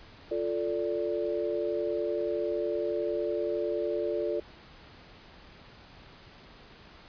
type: chord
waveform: sine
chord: D minor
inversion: first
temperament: equal with one note detuned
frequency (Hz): 349.2 / 440 / 583.3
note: F4 / A4 / D5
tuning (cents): 0 / 0 / -12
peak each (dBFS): -32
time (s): 0.31-4.4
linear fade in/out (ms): 5
effects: pink hiss -52 dBFS RMS until 7.08 s + resampled to 11025 Hz